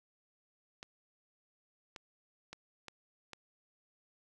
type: clicks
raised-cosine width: 0.2 ms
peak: -28 dBFS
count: 5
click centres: 0.829 / 1.962 / 2.53 / 2.883 / 3.333 s
effects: none